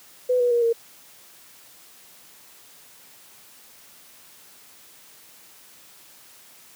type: tone with pitch steps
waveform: sine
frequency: 500 / 487.2 / 474.7 / 462.5 Hz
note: B4 / B4 / A#4 / A#4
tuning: +21 / -24 / +31 / -14 cents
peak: -17 dBFS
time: 0.29-0.73 s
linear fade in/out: 10 ms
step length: 110 ms
effects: white hiss -50 dBFS RMS until 6.75 s + high-pass 100 Hz 12 dB/octave